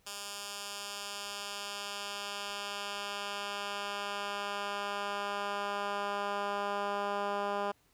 10% pulse tone with band-pass filter sweep, 202.3 Hz, G#3, 45 cents flat, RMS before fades -37 dBFS, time 0.06-7.72 s, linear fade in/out 10 ms, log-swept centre 6900 to 820 Hz, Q 0.7, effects pink hiss -69 dBFS RMS until 7.93 s

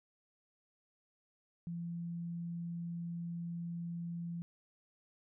sine tone, 170.4 Hz, F3, 42 cents flat, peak -38 dBFS, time 1.67-4.42 s, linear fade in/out 0 ms, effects none

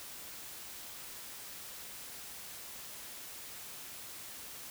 silence, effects white hiss -47 dBFS RMS until 4.7 s

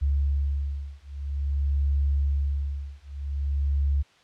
sine beating tone pair, 70.1 / 70.6 Hz, C#2 / C#2, +20 / +32 cents, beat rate 0.5 Hz, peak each -26 / -26 dBFS, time 0.01-4.03 s, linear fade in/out 20 ms, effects white hiss -58 dBFS RMS until 4.23 s + low-pass 4000 Hz 12 dB/octave

